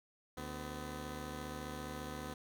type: tone pair together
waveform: 10% pulse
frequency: 74.7 / 252.6 Hz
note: D2 / B3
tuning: +30 / +39 cents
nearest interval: octave + major sixth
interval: 2109 cents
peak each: -36 / -37 dBFS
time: 0.37-2.34 s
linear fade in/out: 5 ms
effects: none